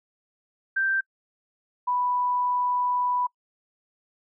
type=tone pair in turn; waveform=sine; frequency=1568 / 987.8 Hz; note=G6 / B5; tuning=0 / 0 cents; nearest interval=minor sixth; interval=800 cents; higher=first; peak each=-21 / -22 dBFS; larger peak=first; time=0.76-1.01 / 1.87-3.27 s; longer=second; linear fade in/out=10 ms; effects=noise-tail reverb RT60 0.1 s tail -25 dB re dry